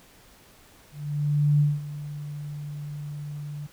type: tone with ADSR envelope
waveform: sine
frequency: 146.83 Hz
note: D3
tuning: in tune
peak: -16 dBFS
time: 0.91-3.67 s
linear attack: 690 ms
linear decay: 200 ms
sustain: -16 dB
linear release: 11 ms
effects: pink hiss -54 dBFS RMS until 3.72 s